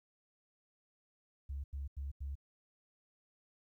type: tone bursts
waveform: sine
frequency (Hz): 69.6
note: C#2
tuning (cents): +8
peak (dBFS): -37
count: 4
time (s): 1.49-2.354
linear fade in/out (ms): 10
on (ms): 150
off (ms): 88
effects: tanh soft clip ceiling -34 dBFS + 13-bit